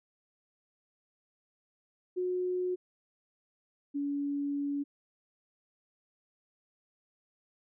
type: tone pair in turn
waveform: sine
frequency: 363.6 / 284.5 Hz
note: F#4 / C#4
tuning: -30 / +45 cents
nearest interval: major third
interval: 425 cents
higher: first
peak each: -29 / -30 dBFS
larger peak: first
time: 2.16-2.76 / 3.94-4.84 s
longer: second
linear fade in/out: 20 ms
effects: none